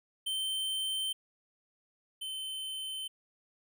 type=tone pair in turn; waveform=square; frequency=3105 / 3075 Hz; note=G7 / G7; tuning=-17 / -34 cents; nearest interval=unison; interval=17 cents; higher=first; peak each=-32 / -37 dBFS; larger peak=first; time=0.26-1.13 / 2.21-3.08 s; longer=neither; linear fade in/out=10 ms; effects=none